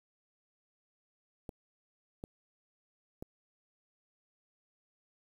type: clicks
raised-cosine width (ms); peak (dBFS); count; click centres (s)
2; -28; 3; 1.492 / 2.239 / 3.225
effects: 9-bit